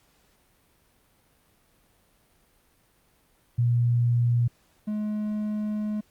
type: tone pair in turn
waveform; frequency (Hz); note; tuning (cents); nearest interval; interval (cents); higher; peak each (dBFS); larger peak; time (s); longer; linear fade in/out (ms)
sine / triangle; 119.7 / 211.6; A#2 / G#3; +46 / +33; minor seventh; 987; second; -19 / -24; first; 3.58-4.48 / 4.87-6.01; second; 10
effects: pink hiss -64 dBFS RMS until 6.1 s + Opus 48 kbps